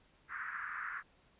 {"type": "band-pass noise", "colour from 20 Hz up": "white", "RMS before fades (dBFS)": -42, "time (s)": [0.28, 1.03], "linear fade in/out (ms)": 50, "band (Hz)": [1200, 1800], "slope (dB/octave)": 48, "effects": ["pink hiss -68 dBFS RMS until 1.39 s", "resampled to 8000 Hz"]}